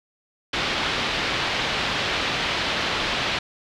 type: low-pass noise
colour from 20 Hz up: white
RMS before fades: -25 dBFS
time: 0.53-3.39 s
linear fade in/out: 5 ms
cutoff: 3900 Hz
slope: 24 dB/octave
effects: none